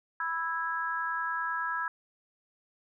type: chord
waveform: sine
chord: E major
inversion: second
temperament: just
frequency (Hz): 988.9 / 1318.5 / 1648.1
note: B5 / E6 / G#6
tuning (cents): +2 / 0 / -14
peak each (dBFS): -35 / -34 / -33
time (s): 0.2-1.88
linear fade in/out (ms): 2
effects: none